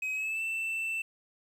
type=tone with pitch glide; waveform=triangle; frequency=2535 to 2666 Hz; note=D#7 to E7; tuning=+32 to +19 cents; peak=-29 dBFS; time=0.02-1.02 s; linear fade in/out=5 ms; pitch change=+87 cents; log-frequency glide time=0.13-0.42 s; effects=10-bit